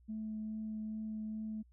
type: tone with vibrato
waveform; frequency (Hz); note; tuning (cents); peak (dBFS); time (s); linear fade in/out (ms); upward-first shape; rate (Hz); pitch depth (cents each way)
sine; 216.9; A3; -25; -37; 0.08-1.63; 20; triangle; 2.4; 10
effects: tanh soft clip ceiling -33 dBFS + added 60 Hz sine -61 dBFS peak until 1.72 s